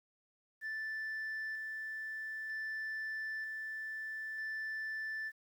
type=tone with tremolo; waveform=sine; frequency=1760 Hz; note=A6; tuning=in tune; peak=-35 dBFS; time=0.61-5.32 s; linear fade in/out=50 ms; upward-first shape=square; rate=0.53 Hz; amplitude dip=30%; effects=tanh soft clip ceiling -36 dBFS + 11-bit